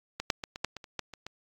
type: clicks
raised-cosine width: 0.2 ms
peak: -16 / -7 / -18 / -21 / -11 / -22 / -28 / -15 / -26 / -22 dBFS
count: 10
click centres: 0.2 / 0.302 / 0.438 / 0.559 / 0.646 / 0.767 / 0.842 / 0.993 / 1.137 / 1.266 s
effects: AAC 48 kbps